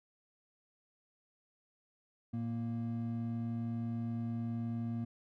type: tone pair together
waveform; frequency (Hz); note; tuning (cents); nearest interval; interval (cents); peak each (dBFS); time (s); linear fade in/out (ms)
triangle; 113.82 / 233.1; A#2 / A#3; -41 / 0; octave; 1241; -36 / -35; 2.33-5.05; 10
effects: none